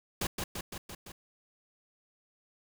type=noise with echo; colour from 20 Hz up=pink; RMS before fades=-32 dBFS; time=0.21-0.27 s; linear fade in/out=5 ms; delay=170 ms; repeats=5; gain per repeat=-3 dB; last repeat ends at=1.12 s; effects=none